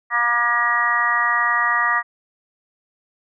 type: harmonic tone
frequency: 238.1 Hz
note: A#3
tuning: 37 cents sharp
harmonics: 3 / 4 / 5 / 6 / 7 / 8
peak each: -29 / -26 / -20 / -31 / -27 / -19 dBFS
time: 0.1-2.03 s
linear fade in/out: 50 ms
effects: none